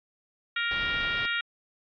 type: harmonic tone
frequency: 467.9 Hz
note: A#4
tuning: 6 cents sharp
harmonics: 3 / 4 / 5 / 6 / 7 / 8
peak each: -30 / -32 / -34 / -36 / -37 / -38 dBFS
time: 0.56-1.41 s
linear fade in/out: 5 ms
type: low-pass noise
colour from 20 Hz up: pink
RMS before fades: -40 dBFS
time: 0.71-1.26 s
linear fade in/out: 2 ms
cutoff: 4800 Hz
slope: 48 dB/octave
effects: AAC 64 kbps